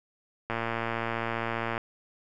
click train, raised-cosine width 0.5 ms, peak -15 dBFS, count 148, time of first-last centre 0.5-1.778 s, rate 115 Hz, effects none

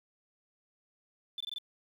triangle tone bursts, 3515 Hz, A7, 2 cents flat, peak -32 dBFS, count 5, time 1.38-1.584 s, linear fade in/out 2 ms, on 24 ms, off 21 ms, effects tanh soft clip ceiling -34 dBFS + 10-bit

